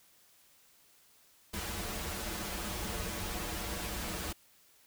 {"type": "noise with comb filter", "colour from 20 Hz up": "pink", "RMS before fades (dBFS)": -38, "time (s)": [1.53, 4.33], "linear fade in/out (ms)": 10, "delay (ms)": 7.6, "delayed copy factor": -1, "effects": ["white hiss -64 dBFS RMS until 4.86 s"]}